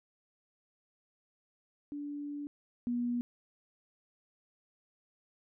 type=tone pair in turn; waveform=sine; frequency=290 / 241.5 Hz; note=D4 / B3; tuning=-22 / -39 cents; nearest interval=minor third; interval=317 cents; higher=first; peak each=-37 / -30 dBFS; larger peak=second; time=1.92-2.47 / 2.87-3.21 s; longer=first; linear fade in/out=0 ms; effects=none